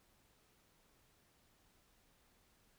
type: silence
effects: pink hiss -72 dBFS RMS until 2.78 s